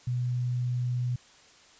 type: tone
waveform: sine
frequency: 123.47 Hz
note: B2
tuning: in tune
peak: -26 dBFS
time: 0.07-1.16 s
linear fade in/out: 5 ms
effects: white hiss -56 dBFS RMS until 1.79 s + resampled to 16000 Hz